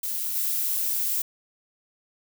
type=noise with level steps; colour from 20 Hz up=violet; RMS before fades=-29 / -26 dBFS; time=0.03-1.22 s; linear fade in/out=5 ms; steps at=0.35 s; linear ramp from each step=10 ms; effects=none